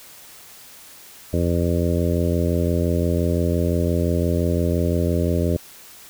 harmonic tone, 85.8 Hz, F2, 30 cents flat, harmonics 1 / 2 / 3 / 4 / 5 / 6 / 7, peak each -21 / -24 / -26 / -27 / -28 / -29 / -29 dBFS, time 1.33-5.57 s, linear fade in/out 5 ms, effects white hiss -44 dBFS RMS until 6.09 s

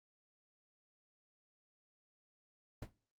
brown noise with exponential decay, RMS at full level -39 dBFS, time 2.82-2.93 s, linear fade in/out 5 ms, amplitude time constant 22 ms, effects noise-tail reverb RT60 0.4 s tail -19 dB re dry + Opus 48 kbps

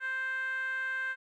10% pulse tone with band-pass filter, 523.3 Hz, C5, in tune, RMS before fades -34 dBFS, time 0-1.16 s, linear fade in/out 50 ms, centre 1600 Hz, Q 6.8, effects none

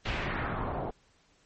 pink noise with low-pass filter sweep, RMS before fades -33 dBFS, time 0.05-0.91 s, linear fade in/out 10 ms, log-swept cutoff 3100 to 680 Hz, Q 1.8, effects pink hiss -66 dBFS RMS until 1.45 s + MP3 32 kbps

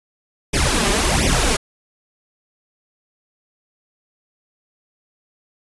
pink noise with flanger, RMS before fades -17 dBFS, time 0.53-1.57 s, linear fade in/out 10 ms, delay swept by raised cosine 0.35 to 5.05 ms, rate 1.4 Hz, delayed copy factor +0.9, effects resampled to 24000 Hz

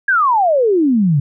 sine exponential sweep, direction down, 1661.2 to 134.7 Hz, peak -10 dBFS, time 0.08-1.2 s, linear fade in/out 5 ms, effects none

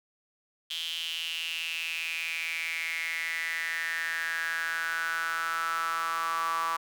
sawtooth tone with high-pass filter sweep, 164.81 Hz, E3, in tune, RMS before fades -32 dBFS, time 0.7-6.77 s, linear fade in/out 10 ms, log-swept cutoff 3200 to 1100 Hz, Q 7.8, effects none

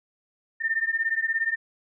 sine beating tone pair, 1799 / 1816 Hz, A6 / A#6, +38 / -46 cents, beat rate 17 Hz, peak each -26 dBFS, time 0.6-1.56 s, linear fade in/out 20 ms, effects none

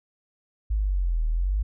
sine linear two-way sweep, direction down then up, 53.9 to 38.23 to 53.9 Hz, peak -21 dBFS, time 0.7-1.63 s, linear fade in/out 10 ms, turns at 1.27 s, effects none

